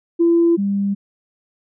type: tone pair in turn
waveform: sine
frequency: 338.2 / 199.53 Hz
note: E4 / G3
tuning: +44 / +31 cents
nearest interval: major sixth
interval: 913 cents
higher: first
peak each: -10 / -16 dBFS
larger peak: first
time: 0.19-0.57 / 0.57-0.95 s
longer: neither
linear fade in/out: 20 ms
effects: tanh soft clip ceiling -6 dBFS